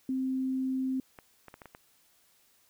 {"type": "tone", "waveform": "sine", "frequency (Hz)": 261.6, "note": "C4", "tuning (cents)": 0, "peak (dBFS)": -28, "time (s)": [0.09, 1], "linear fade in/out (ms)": 2}
{"type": "clicks", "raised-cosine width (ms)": 0.5, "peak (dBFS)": -31, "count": 6, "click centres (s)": [1.188, 1.483, 1.541, 1.618, 1.657, 1.749]}
{"effects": ["white hiss -66 dBFS RMS until 2.69 s"]}